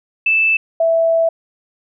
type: tone pair in turn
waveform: sine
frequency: 2637 / 659.2 Hz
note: E7 / E5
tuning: 0 / 0 cents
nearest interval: 2 octaves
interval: 2400 cents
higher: first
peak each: -11 dBFS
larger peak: neither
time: 0.26-0.57 / 0.8-1.29 s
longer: second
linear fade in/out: 5 ms
effects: none